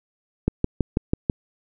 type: click train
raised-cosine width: 3 ms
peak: -6 dBFS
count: 6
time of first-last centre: 0.48-1.298 s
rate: 6.11 Hz
effects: none